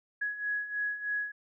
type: beating tone pair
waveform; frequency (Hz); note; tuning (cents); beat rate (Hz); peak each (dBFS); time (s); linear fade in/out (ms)
sine; 1672 / 1675.2; G#6 / G#6; +11 / +15; 3.2; -37 / -32; 0.21-1.32; 10
effects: none